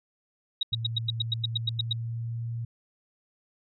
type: tone bursts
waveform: sine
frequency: 3806 Hz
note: A#7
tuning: 35 cents sharp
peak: -23 dBFS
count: 12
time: 0.61-1.929 s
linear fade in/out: 5 ms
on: 21 ms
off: 97 ms
type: tone with pitch glide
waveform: sine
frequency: 114.3 to 116.43 Hz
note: A#2 to A#2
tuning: -34 to -2 cents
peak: -30 dBFS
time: 0.72-2.65 s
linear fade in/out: 5 ms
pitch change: +32 cents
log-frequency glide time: 1.49-2.51 s
effects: none